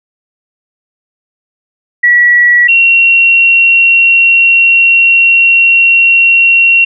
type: tone pair in turn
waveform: sine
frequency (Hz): 1935 / 2737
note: B6 / F7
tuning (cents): -36 / -36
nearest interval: tritone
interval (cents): 600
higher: second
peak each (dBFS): -3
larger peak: neither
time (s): 2.03-2.68 / 2.68-6.85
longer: second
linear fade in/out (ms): 10
effects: none